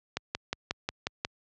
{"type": "click train", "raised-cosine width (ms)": 0.2, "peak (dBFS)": -12, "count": 7, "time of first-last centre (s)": [0.17, 1.249], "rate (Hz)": 5.56, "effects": ["high-pass 60 Hz 12 dB/octave", "low-pass 6000 Hz 12 dB/octave"]}